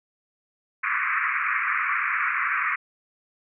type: band-pass noise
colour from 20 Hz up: pink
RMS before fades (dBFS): -25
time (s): 0.83-2.76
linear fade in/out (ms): 10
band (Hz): 1100 to 2400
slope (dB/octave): 96
effects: none